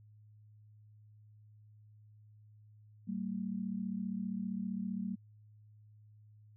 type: tone pair together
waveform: sine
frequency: 192.1 / 227.3 Hz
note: G3 / A#3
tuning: -35 / -43 cents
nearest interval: minor third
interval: 292 cents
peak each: -37 / -39 dBFS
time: 3.07-5.16 s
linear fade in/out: 20 ms
effects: added 106 Hz sine -57 dBFS peak until 6.56 s